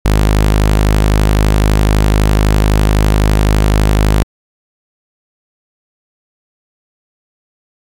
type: tone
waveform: sawtooth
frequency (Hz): 51.91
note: G#1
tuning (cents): 0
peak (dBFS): -4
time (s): 0.05-4.23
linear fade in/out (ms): 0
effects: AAC 64 kbps